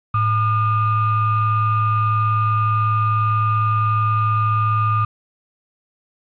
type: ring-modulated tone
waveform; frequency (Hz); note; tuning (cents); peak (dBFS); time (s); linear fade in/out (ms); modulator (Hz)
triangle; 659.3; E5; 0; -10; 0.14-5.05; 5; 552
effects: resampled to 8000 Hz + 7-bit